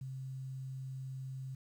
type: tone with quantisation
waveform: sine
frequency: 132.1 Hz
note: C3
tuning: 17 cents sharp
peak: -40 dBFS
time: 0.01-1.55 s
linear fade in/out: 5 ms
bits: 11
effects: none